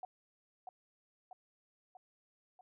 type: tone with echo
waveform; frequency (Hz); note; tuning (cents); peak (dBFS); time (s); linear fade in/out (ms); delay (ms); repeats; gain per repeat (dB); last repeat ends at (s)
sine; 740; F#5; 0; -40; 0.03-0.05; 2; 640; 4; -4; 2.61
effects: none